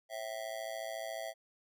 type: tone with amplitude modulation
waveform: square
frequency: 659.3 Hz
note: E5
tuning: in tune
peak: -35 dBFS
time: 0.09-1.34 s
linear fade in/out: 50 ms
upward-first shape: sine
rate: 114 Hz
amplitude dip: 95%
effects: none